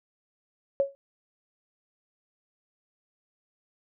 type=tone with exponential decay; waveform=sine; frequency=553 Hz; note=C#5; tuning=4 cents flat; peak=-17 dBFS; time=0.8-0.95 s; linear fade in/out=0 ms; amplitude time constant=32 ms; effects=none